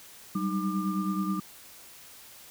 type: tone cluster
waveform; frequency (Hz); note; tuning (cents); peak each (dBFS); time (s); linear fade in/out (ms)
sine; 191.2 / 200.6 / 308.3 / 1196; G3 / G3 / D#4 / D6; -43 / +40 / -16 / +31; -29 / -34 / -34 / -35; 0.35-1.4; 5
effects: white hiss -50 dBFS RMS until 2.5 s